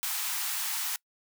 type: high-pass noise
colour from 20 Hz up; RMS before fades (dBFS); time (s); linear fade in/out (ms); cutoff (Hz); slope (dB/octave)
white; -32; 0.03-0.96; 0; 760; 96
effects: noise-tail reverb RT60 0.1 s tail -24 dB re dry